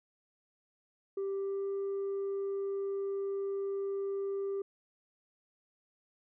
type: tone with pitch glide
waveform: sine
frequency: 392 to 394.5 Hz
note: G4 to G4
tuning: 0 to +11 cents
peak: -30 dBFS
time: 1.17-4.62 s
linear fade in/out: 5 ms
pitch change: +11 cents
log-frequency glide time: 1.35-1.68 s
effects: tanh soft clip ceiling -31 dBFS